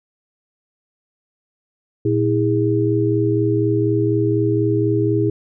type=tone cluster; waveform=sine; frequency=116.7 / 323.4 / 407.5 Hz; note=A#2 / E4 / G#4; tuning=+2 / -33 / -33 cents; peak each=-19 dBFS; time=2.05-5.3 s; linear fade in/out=5 ms; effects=none

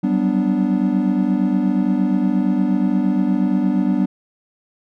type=chord; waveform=triangle; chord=G major seventh; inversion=third; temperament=equal with one note detuned; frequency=185 / 193.52 / 246.9 / 293.7 Hz; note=F#3 / G3 / B3 / D4; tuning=0 / -22 / 0 / 0 cents; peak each=-23 / -17 / -18 / -19 dBFS; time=0.03-4.06 s; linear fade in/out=10 ms; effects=none

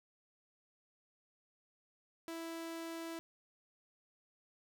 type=tone; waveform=sawtooth; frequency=330.2 Hz; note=E4; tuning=3 cents sharp; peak=-38 dBFS; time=2.28-3.19 s; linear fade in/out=0 ms; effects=13-bit

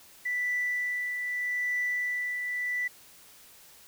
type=tone with tremolo; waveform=sine; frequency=1975.5 Hz; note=B6; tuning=in tune; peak=-25 dBFS; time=0.25-2.88 s; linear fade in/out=10 ms; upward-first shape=triangle; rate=0.81 Hz; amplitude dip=45%; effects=tanh soft clip ceiling -22 dBFS + white hiss -54 dBFS RMS until 3.87 s

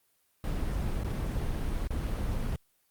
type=noise with dropouts; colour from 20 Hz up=brown; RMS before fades=-31 dBFS; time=0.44-2.56 s; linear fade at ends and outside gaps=1 ms; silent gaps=1.035-1.045 / 1.873-1.906 s; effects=white hiss -71 dBFS RMS until 2.9 s + Opus 32 kbps

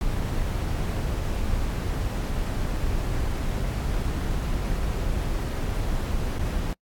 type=noise with dropouts; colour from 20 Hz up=brown; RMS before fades=-26 dBFS; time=0.01-6.73 s; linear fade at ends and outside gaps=1 ms; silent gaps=6.384-6.393 s; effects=noise-tail reverb RT60 0.1 s tail -26 dB re dry + AAC 64 kbps

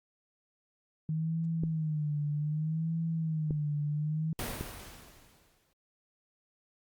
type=tone with vibrato; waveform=sine; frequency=155.56 Hz; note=D#3; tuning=in tune; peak=-29 dBFS; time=1.09-4.33 s; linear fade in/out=2 ms; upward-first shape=sine; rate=0.65 Hz; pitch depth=96 cents each way
type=clicks; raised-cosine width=3 ms; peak=-22 dBFS; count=3; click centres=1.636 / 3.508 / 4.61 s
type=noise with exponential decay; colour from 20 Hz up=pink; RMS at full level=-34 dBFS; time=4.39-5.73 s; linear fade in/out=1 ms; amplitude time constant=290 ms
effects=Opus 48 kbps

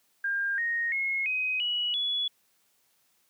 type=tone with pitch steps; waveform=sine; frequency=1604 / 1863.9 / 2166 / 2517 / 2925 / 3399 Hz; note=G6 / A#6 / C#7 / D#7 / F#7 / G#7; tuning=+39 / -1 / -41 / +19 / -21 / +39 cents; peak=-26 dBFS; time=0.24-2.28 s; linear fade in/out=5 ms; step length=340 ms; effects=white hiss -69 dBFS RMS until 3.29 s + high-pass 100 Hz 12 dB/octave

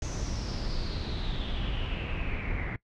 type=noise with low-pass filter sweep; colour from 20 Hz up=brown; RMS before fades=-32 dBFS; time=0.02-2.76 s; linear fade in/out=2 ms; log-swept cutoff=6400 to 2000 Hz; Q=7.2; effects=noise-tail reverb RT60 0.1 s tail -20 dB re dry

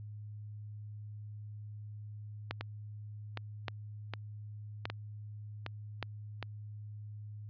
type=two click trains; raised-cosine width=0.3 ms; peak=-19 / -22 dBFS; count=4 / 6; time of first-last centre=2.51-6.027 / 2.61-6.427 s; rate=0.853 / 1.31 Hz; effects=added 105 Hz sine -43 dBFS peak until 7.49 s + resampled to 11025 Hz

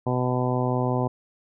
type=harmonic tone; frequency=125.6 Hz; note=B2; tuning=30 cents sharp; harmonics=1 / 2 / 3 / 4 / 5 / 6 / 7 / 8; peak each=-25 / -28 / -30 / -31 / -32 / -33 / -33 / -34 dBFS; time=0.06-1.08 s; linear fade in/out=10 ms; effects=none

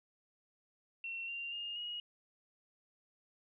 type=tone with pitch steps; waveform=sine; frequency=2718 / 2774 / 2830 / 2888 Hz; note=F7 / F7 / F7 / F#7; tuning=-48 / -12 / +22 / -43 cents; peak=-39 dBFS; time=1.04-2 s; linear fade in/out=2 ms; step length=240 ms; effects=none

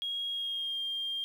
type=tone with pitch glide; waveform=sine; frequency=3284 to 3202 Hz; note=G#7 to G7; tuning=-20 to +36 cents; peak=-31 dBFS; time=0.02-1.24 s; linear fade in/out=0 ms; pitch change=-44 cents; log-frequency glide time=0.3-0.8 s; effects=tanh soft clip ceiling -27 dBFS + 10-bit

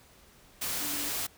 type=tone in noise; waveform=sine; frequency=290 Hz; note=D4; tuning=22 cents flat; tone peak=-41 dBFS; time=0.81-1.1 s; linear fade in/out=10 ms; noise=white; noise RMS=-33 dBFS; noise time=0.61-1.27 s; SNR=-11 dB; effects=pink hiss -58 dBFS RMS until 1.37 s

